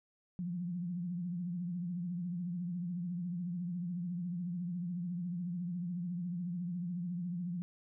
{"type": "tone with vibrato", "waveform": "sine", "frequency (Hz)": 175.8, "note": "F3", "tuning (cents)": 12, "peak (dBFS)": -35, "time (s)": [0.39, 7.62], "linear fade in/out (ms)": 0, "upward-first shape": "triangle", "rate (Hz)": 14, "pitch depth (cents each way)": 96, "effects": []}